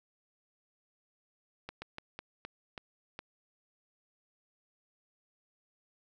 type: slowing click train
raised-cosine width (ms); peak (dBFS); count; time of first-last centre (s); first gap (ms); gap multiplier
0.3; -25; 7; 1.69-3.191; 130; 1.26
effects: none